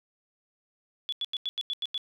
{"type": "tone bursts", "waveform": "sine", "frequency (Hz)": 3422, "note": "A7", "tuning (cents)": -49, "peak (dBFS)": -28, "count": 8, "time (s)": [1.09, 1.978], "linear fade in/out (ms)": 0, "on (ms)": 34, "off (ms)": 88, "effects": []}